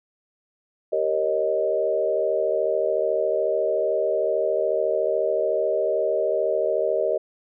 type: chord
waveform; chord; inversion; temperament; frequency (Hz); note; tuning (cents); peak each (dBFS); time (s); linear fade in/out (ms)
sine; Eb dominant seventh; first; equal with one note detuned; 392 / 466.2 / 548.6 / 622.3; G4 / Bb4 / Db5 / Eb5; 0 / 0 / -18 / 0; -27 / -26 / -27 / -23; 0.92-7.18; 10
effects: none